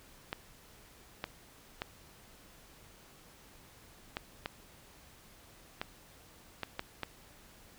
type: clicks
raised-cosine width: 0.3 ms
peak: -19 dBFS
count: 9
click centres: 0.329 / 1.241 / 1.819 / 4.169 / 4.459 / 5.815 / 6.633 / 6.794 / 7.033 s
effects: pink hiss -58 dBFS RMS until 7.78 s